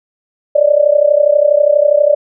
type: tone with amplitude modulation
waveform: sine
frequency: 587.3 Hz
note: D5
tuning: in tune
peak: -3 dBFS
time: 0.55-2.15 s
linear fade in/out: 10 ms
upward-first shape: sine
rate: 32.3 Hz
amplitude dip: 85%
effects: none